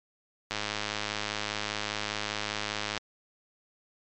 click train, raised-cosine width 0.2 ms, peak -13 dBFS, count 260, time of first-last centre 0.51-2.977 s, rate 105 Hz, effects low-pass 7000 Hz 12 dB/octave + MP3 64 kbps

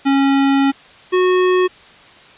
square tone pair in turn, 274.7 / 366.7 Hz, C#4 / F#4, -16 / -15 cents, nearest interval perfect fourth, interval 501 cents, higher second, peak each -12 dBFS, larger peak neither, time 0.05-0.72 / 1.12-1.68 s, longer first, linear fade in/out 20 ms, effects white hiss -43 dBFS RMS until 2.37 s + resampled to 8000 Hz

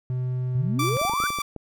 triangle tone, 126.7 Hz, B2, 45 cents sharp, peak -22 dBFS, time 0.1-0.97 s, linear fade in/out 0 ms
sine exponential sweep, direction up, 115.2 to 1563 Hz, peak -25 dBFS, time 0.55-1.27 s, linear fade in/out 5 ms
sawtooth tone with tremolo, 1166 Hz, D6, 13 cents flat, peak -20 dBFS, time 0.79-1.42 s, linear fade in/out 5 ms, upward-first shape square, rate 4.9 Hz, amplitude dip 30%
clicks, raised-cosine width 2 ms, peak -22 dBFS, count 9, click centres 1.015 / 1.051 / 1.097 / 1.136 / 1.202 / 1.238 / 1.304 / 1.387 / 1.563 s
effects none

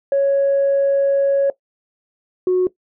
sine tone pair in turn, 554.4 / 366.4 Hz, C#5 / F#4, 0 / -17 cents, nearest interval perfect fifth, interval 717 cents, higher first, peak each -11 dBFS, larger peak neither, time 0.12-1.5 / 2.47-2.67 s, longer first, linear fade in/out 2 ms, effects noise-tail reverb RT60 0.1 s tail -17 dB re dry + tanh soft clip ceiling -10 dBFS

